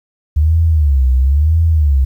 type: tone with vibrato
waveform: sine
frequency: 72.6 Hz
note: D2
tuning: 19 cents flat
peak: -8 dBFS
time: 0.36-2.05 s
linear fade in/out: 10 ms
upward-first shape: sine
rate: 0.99 Hz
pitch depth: 220 cents each way
effects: 8-bit